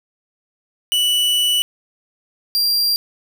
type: tone pair in turn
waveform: 45% pulse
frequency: 2960 / 4753 Hz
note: F#7 / D8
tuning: 0 / +20 cents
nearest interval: minor sixth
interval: 820 cents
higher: second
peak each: -14 dBFS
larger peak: neither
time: 0.92-1.62 / 2.55-2.96 s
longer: first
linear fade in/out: 0 ms
effects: none